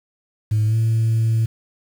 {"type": "tone with pitch glide", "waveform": "sine", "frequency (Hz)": [107.6, 112.56], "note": ["A2", "A2"], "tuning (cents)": [-38, 40], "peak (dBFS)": -13, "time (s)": [0.51, 1.46], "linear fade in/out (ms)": 10, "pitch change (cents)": 78, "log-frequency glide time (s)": [0.66, 0.76], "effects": ["tanh soft clip ceiling -13 dBFS", "7-bit"]}